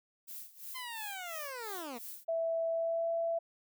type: noise with tremolo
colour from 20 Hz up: violet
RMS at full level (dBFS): -44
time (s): 0.27-2.25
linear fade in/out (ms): 20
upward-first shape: sine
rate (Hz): 2.9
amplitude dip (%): 85
type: linear sweep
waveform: 15% pulse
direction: down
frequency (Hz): 1046 to 220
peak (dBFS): -34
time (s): 0.74-1.99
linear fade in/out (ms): 20
type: tone with pitch glide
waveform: sine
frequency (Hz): 659.3 to 667.7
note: E5 to E5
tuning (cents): 0 to +22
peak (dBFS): -30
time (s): 2.28-3.39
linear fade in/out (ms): 10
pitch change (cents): +22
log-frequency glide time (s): 2.69-3.1
effects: none